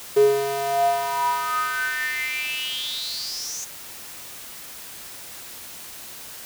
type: tone with high-pass filter sweep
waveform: square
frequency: 138.59 Hz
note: C#3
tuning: in tune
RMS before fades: -24 dBFS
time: 0.16-3.65 s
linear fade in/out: 10 ms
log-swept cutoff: 400 to 6500 Hz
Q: 9.3
effects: white hiss -39 dBFS RMS until 6.45 s